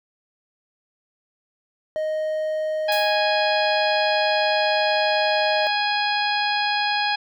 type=tone; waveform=triangle; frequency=622.3 Hz; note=D#5; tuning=in tune; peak=-20 dBFS; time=1.96-5.67 s; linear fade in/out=0 ms
type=harmonic tone; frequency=829 Hz; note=G#5; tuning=3 cents flat; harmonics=1 / 2 / 3 / 4 / 5 / 6; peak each=-23 / -26 / -28 / -29 / -30 / -31 dBFS; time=2.88-7.16 s; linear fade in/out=10 ms
type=noise with exponential decay; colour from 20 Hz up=blue; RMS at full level=-31 dBFS; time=2.92-3.27 s; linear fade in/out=2 ms; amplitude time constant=74 ms
effects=none